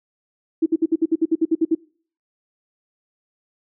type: tone bursts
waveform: sine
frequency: 324.3 Hz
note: E4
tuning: 28 cents flat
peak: -13 dBFS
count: 12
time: 0.62-1.751 s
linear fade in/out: 10 ms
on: 42 ms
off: 57 ms
effects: noise-tail reverb RT60 0.5 s tail -25 dB re dry